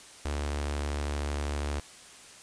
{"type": "tone with notch filter", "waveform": "sawtooth", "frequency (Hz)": 72.7, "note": "D2", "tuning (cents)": -17, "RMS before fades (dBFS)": -32, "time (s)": [0.25, 1.8], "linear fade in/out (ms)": 5, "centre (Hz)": 160, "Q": 0.95, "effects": ["white hiss -50 dBFS RMS until 2.42 s", "resampled to 22050 Hz"]}